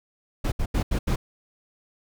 brown noise bursts at uneven times, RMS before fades -23 dBFS, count 5, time 0.44-0.52 / 0.59-0.66 / 0.74-0.83 / 0.91-0.99 / 1.07-1.16 s, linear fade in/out 10 ms, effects none

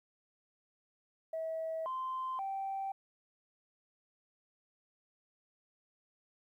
sine tone with pitch steps, 646 / 1039 / 779 Hz, E5 / C6 / G5, -35 / -12 / -11 cents, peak -34 dBFS, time 1.33-2.92 s, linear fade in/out 5 ms, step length 530 ms, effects tanh soft clip ceiling -31 dBFS + 12-bit

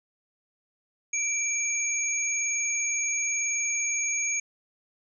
sine tone pair together, 2336 / 6607 Hz, D7 / G#8, -10 / -10 cents, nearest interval octave + tritone, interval 1800 cents, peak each -29 / -27 dBFS, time 1.13-4.4 s, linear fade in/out 5 ms, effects none

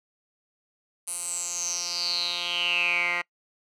10% pulse tone with band-pass filter sweep, 174.61 Hz, F3, in tune, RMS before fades -28 dBFS, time 1.07-3.22 s, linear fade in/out 10 ms, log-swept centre 9700 to 1900 Hz, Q 8.7, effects noise-tail reverb RT60 0.1 s tail -25 dB re dry

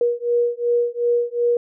sine beating tone pair, 476.7 / 479.4 Hz, A#4 / A#4, +39 / +48 cents, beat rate 2.7 Hz, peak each -20 dBFS, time 0.01-1.57 s, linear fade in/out 2 ms, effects none

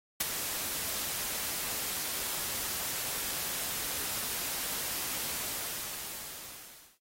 white noise with ADSR envelope, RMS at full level -26 dBFS, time 0.2-6.99 s, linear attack 7 ms, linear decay 25 ms, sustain -9 dB, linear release 1700 ms, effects AAC 48 kbps

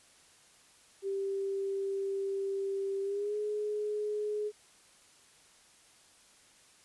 sine tone with pitch glide, 392 to 420.1 Hz, G4 to G#4, 0 to +20 cents, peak -31 dBFS, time 1.02-4.52 s, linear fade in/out 50 ms, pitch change +120 cents, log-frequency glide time 3.02-3.36 s, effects white hiss -61 dBFS RMS until 6.84 s + resampled to 24000 Hz

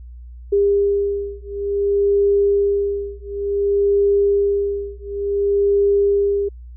sine beating tone pair, 402.1 / 402.66 Hz, G4 / G4, +44 / +46 cents, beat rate 0.56 Hz, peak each -18 dBFS, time 0.52-6.49 s, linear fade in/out 10 ms, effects added 60 Hz sine -34 dBFS peak until 6.76 s

